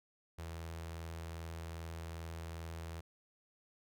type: tone with notch filter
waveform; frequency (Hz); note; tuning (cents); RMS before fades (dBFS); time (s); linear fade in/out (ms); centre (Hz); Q
sawtooth; 82.5; E2; +2; -45; 0.38-3.01; 10; 230; 1.5
effects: none